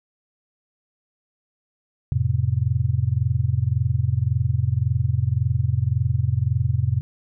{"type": "chord", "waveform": "sine", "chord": "F major", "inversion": "none", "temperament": "just", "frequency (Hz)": [87.31, 109.13, 130.96], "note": ["F2", "A2", "C3"], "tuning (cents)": [0, -14, 2], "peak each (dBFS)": [-24, -22, -22], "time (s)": [2.12, 7.01], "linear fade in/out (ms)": 0, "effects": []}